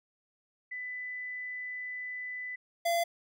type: tone pair in turn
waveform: sine / square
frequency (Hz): 1997 / 682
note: B6 / F5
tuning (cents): +19 / -41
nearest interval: octave + perfect fifth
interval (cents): 1860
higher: first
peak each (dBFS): -36 / -27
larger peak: second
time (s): 0.71-2.56 / 2.85-3.04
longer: first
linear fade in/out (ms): 10
effects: none